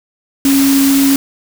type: tone in noise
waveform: sine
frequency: 274.5 Hz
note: C#4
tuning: 17 cents flat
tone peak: -8 dBFS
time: 0.45-1.16 s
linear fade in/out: 2 ms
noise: white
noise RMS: -18 dBFS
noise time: 0.45-1.16 s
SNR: +7 dB
effects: none